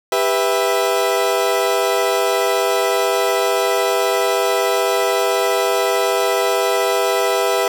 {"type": "chord", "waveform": "30% pulse", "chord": "E minor", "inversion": "first", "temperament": "equal with one note detuned", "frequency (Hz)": [397.9, 493.9, 659.3], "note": ["G4", "B4", "E5"], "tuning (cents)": [26, 0, 0], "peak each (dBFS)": -17, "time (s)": [0.12, 7.68], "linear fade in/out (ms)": 2, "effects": []}